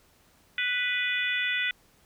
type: harmonic tone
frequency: 494 Hz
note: B4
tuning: in tune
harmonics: 3 / 4 / 5 / 6 / 7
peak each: -32 / -29 / -31 / -37 / -34 dBFS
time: 0.58-1.71 s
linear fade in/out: 2 ms
effects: pink hiss -62 dBFS RMS until 2.05 s